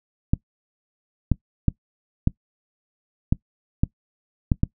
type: clicks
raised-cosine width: 5 ms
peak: -5 dBFS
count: 8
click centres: 0.335 / 1.317 / 1.683 / 2.274 / 3.325 / 3.835 / 4.518 / 4.634 s
effects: noise-tail reverb RT60 0.1 s tail -21 dB re dry